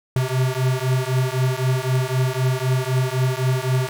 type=beating tone pair; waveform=square; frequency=127.3 / 131.2 Hz; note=C3 / C3; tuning=-47 / +5 cents; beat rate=3.9 Hz; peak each=-22 dBFS; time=0.16-3.89 s; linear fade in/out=2 ms; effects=none